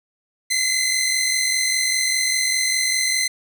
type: tone pair together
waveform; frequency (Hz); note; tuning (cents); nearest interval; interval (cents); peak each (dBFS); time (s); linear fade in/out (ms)
15% pulse; 2033 / 2078; B6 / C7; +50 / -12; unison; 38; -15; 0.5-3.28; 10
effects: none